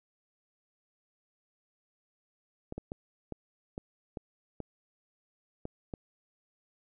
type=clicks; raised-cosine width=2 ms; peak=-24 dBFS; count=9; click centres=2.724 / 2.78 / 2.919 / 3.323 / 3.779 / 4.172 / 4.603 / 5.654 / 5.938 s; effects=none